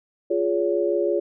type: chord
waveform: sine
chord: Db major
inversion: first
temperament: equal with one note detuned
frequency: 349.2 / 415.3 / 565.7 Hz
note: F4 / Ab4 / Db5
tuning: 0 / 0 / +35 cents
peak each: -23 / -24 / -24 dBFS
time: 0.3-1.2 s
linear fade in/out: 10 ms
effects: none